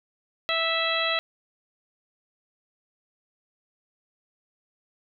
harmonic tone, 657 Hz, E5, 6 cents flat, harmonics 1 / 2 / 3 / 4 / 5 / 6, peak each -30 / -30 / -30 / -30 / -30 / -30 dBFS, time 0.49-1.19 s, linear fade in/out 0 ms, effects none

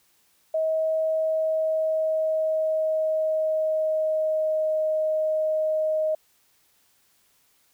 sine tone with pitch glide, 636 to 624.4 Hz, D#5 to D#5, +38 to +6 cents, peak -21 dBFS, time 0.54-6.15 s, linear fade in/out 5 ms, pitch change -32 cents, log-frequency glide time 0.98-4.82 s, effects white hiss -64 dBFS RMS until 7.73 s

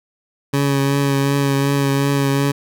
20% pulse tone with vibrato, 139.4 Hz, C#3, 10 cents sharp, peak -10 dBFS, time 0.53-2.52 s, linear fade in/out 10 ms, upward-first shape triangle, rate 2.7 Hz, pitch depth 24 cents each way, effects none

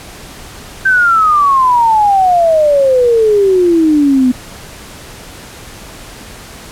sine exponential sweep, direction down, 1568 to 246.9 Hz, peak -6 dBFS, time 0.85-4.32 s, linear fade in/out 10 ms, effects pink hiss -32 dBFS RMS until 6.71 s + low-pass 12000 Hz 12 dB/octave

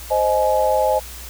sine chord, Ab major, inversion first, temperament equal with one note detuned, 523.3 / 622.3 / 845.1 Hz, C5 / Eb5 / Ab5, 0 / 0 / +30 cents, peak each -19 dBFS, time 0.1-1 s, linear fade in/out 20 ms, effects added 60 Hz sine -36 dBFS peak until 1.29 s + white hiss -37 dBFS RMS until 1.29 s

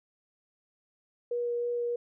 sine tone with vibrato, 479.1 Hz, A#4, 47 cents sharp, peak -28 dBFS, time 1.31-1.96 s, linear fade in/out 5 ms, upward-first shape sine, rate 3.2 Hz, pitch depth 8 cents each way, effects none

